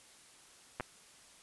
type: clicks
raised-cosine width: 0.5 ms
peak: -22 dBFS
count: 2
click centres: 0.799 / 0.807 s
effects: white hiss -59 dBFS RMS until 1.42 s + resampled to 24000 Hz